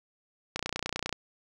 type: click train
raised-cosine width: 0.2 ms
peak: -14 dBFS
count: 18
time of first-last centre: 0.56-1.127 s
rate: 30 Hz
effects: none